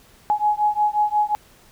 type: beating tone pair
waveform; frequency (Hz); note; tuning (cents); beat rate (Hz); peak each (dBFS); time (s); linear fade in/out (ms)
sine; 837 / 842.6; G#5 / G#5; +13 / +25; 5.6; -20; 0.3-1.35; 0
effects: pink hiss -52 dBFS RMS until 1.71 s